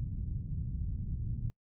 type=low-pass noise; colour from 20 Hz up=white; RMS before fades=-36 dBFS; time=0-1.5 s; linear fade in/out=0 ms; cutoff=140 Hz; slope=24 dB/octave; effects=noise-tail reverb RT60 0.1 s tail -25 dB re dry